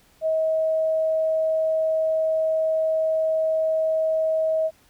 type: tone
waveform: sine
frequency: 637 Hz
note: D#5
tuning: 41 cents sharp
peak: -19 dBFS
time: 0.21-4.71 s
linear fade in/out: 50 ms
effects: pink hiss -58 dBFS RMS until 4.89 s